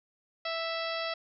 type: harmonic tone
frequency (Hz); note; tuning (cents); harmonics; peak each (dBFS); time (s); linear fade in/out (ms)
659.3; E5; 0; 1 / 2 / 3 / 4 / 5 / 6 / 7 / 8; -35 / -38 / -40 / -41 / -42 / -43 / -43 / -44; 0.45-1.14; 5
effects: none